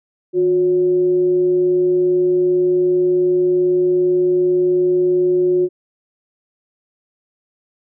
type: tone with frequency modulation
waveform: sine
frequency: 361.8 Hz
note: F#4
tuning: 39 cents flat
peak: -12 dBFS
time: 0.33-5.69 s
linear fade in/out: 50 ms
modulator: 199 Hz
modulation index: 0.21
effects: none